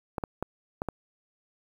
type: clicks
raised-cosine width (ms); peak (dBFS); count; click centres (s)
1; -16; 5; 0.182 / 0.238 / 0.426 / 0.819 / 0.887
effects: 8-bit